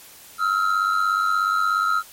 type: ring-modulated tone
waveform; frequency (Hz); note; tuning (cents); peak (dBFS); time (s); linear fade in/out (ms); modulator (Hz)
triangle; 1333; E6; +19; -13; 0.38-2.03; 50; 48.4
effects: white hiss -45 dBFS RMS until 2.12 s + MP3 64 kbps